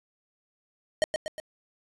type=tone with echo; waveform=square; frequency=622.3 Hz; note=D#5; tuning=in tune; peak=-21 dBFS; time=1.02-1.04 s; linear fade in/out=0 ms; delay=120 ms; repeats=3; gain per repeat=-5 dB; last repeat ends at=1.4 s; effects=resampled to 24000 Hz + 9-bit